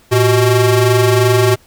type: ring-modulated tone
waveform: 35% pulse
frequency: 247.2 Hz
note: B3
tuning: 2 cents sharp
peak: -4 dBFS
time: 0.11-1.56 s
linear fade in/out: 20 ms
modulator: 135 Hz
effects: pink hiss -49 dBFS RMS until 1.66 s